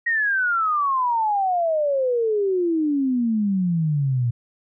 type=exponential sweep; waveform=sine; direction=down; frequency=1899 to 116.54 Hz; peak=-18 dBFS; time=0.06-4.31 s; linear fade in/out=10 ms; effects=none